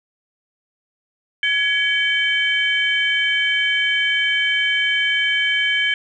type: tone cluster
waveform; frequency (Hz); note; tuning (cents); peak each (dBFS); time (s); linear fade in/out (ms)
sine; 1677 / 2268 / 3089; G#6 / C#7 / G7; +16 / +39 / -26; -20; 1.43-5.94; 2
effects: tanh soft clip ceiling -6 dBFS